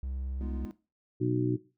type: tone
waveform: triangle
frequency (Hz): 65.7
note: C2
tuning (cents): +8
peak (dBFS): -31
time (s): 0.03-0.65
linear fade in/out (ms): 0
type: chord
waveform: triangle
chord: F half-diminished seventh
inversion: first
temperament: equal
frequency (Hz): 207.7 / 246.9 / 311.1 / 349.2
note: Ab3 / Cb4 / Eb4 / F4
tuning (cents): 0 / 0 / 0 / 0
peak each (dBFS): -39 / -41 / -45 / -45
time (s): 0.41-0.71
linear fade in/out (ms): 0
type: harmonic tone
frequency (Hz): 61.74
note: B1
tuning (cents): 0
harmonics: 2 / 3 / 4 / 5 / 6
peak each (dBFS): -30 / -38 / -39 / -30 / -31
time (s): 1.2-1.57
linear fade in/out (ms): 20
effects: noise-tail reverb RT60 0.3 s tail -17 dB re dry